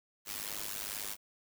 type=noise with amplitude modulation; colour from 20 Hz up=white; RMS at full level=-36 dBFS; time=0.25-1.17 s; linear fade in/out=50 ms; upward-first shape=sine; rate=102 Hz; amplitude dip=90%; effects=none